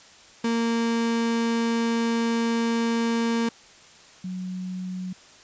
35% pulse / sine tone pair in turn, 231 / 184.19 Hz, A#3 / F#3, -16 / -8 cents, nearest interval major third, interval 392 cents, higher first, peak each -20 / -29 dBFS, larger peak first, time 0.44-3.49 / 4.24-5.13 s, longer first, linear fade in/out 5 ms, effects white hiss -50 dBFS RMS until 5.43 s + resampled to 16000 Hz

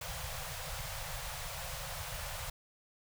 pink band-stop noise, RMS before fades -41 dBFS, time 0.01-2.5 s, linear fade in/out 5 ms, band 160 to 490 Hz, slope 96 dB/octave, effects none

